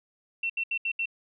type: tone bursts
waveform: sine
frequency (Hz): 2706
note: E7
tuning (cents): +45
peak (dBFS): -26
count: 5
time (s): 0.43-1.057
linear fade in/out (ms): 5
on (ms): 67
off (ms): 73
effects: none